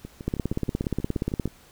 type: two click trains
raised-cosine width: 3 ms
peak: -23 / -12 dBFS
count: 10 / 21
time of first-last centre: 0.05-1.476 / 0.28-1.456 s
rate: 6.31 / 17 Hz
effects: pink hiss -54 dBFS RMS until 1.71 s